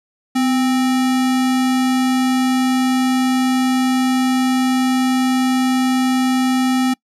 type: tone with sample-and-hold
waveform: sine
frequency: 254.8 Hz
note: C4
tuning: 46 cents flat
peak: -13 dBFS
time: 0.35-6.94 s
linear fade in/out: 10 ms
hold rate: 1050 Hz
effects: noise-tail reverb RT60 0.1 s tail -25 dB re dry + low-pass 11000 Hz 12 dB/octave